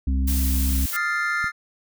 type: harmonic tone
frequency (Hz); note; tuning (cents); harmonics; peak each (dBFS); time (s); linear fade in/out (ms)
66.1; C2; +18; 1 / 3 / 4; -19 / -32 / -30; 0.07-0.86; 5
type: noise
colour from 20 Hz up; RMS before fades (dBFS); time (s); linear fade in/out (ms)
blue; -29; 0.27-0.97; 10
type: clicks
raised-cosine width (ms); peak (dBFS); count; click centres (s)
5; -25; 2; 0.716 / 1.443
type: chord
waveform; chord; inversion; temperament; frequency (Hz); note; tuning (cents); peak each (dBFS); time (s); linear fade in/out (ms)
triangle; F dominant seventh; third; equal; 1244.5 / 1396.9 / 1760 / 2093; Eb6 / F6 / A6 / C7; 0 / 0 / 0 / 0; -29 / -23 / -25 / -27; 0.92-1.52; 50
effects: none